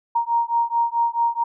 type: beating tone pair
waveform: sine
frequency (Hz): 932.3 / 936.9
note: A#5 / A#5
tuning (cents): 0 / +8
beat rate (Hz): 4.6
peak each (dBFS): -21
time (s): 0.15-1.44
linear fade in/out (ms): 10
effects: none